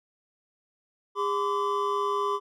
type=tone cluster; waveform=triangle; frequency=406.9 / 1017 / 1161 Hz; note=G#4 / C6 / D6; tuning=-35 / -50 / -20 cents; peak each=-27 / -27 / -28 dBFS; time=1.15-2.4 s; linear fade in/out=50 ms; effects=none